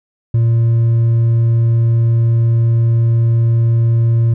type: tone with hard clipping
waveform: sine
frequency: 115.7 Hz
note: A#2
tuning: 13 cents flat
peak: -10 dBFS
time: 0.34-4.34 s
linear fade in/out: 5 ms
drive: 2 dB
effects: none